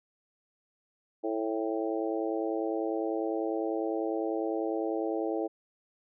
harmonic tone with a mistuned harmonic, 110 Hz, A2, in tune, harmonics 3 / 4 / 5 / 6 / 7, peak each -32 / -34 / -36 / -38 / -39 dBFS, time 1.23-5.48 s, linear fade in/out 20 ms, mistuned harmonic 7, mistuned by +37 cents, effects none

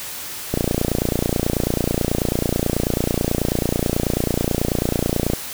click train, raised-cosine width 2 ms, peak -5 dBFS, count 141, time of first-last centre 0.54-5.335 s, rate 29.2 Hz, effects white hiss -31 dBFS RMS until 5.53 s

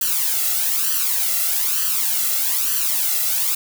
blue noise with flanger, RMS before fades -20 dBFS, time 0.01-3.55 s, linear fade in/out 5 ms, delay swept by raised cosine 0.66 to 1.52 ms, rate 1.1 Hz, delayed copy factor +0.75, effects none

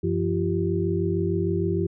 sine tone cluster, 94.5 / 170.9 / 341.6 / 388.1 Hz, F#2 / F3 / F4 / G4, +37 / -37 / -38 / -17 cents, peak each -27 dBFS, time 0.03-1.87 s, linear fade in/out 10 ms, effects none

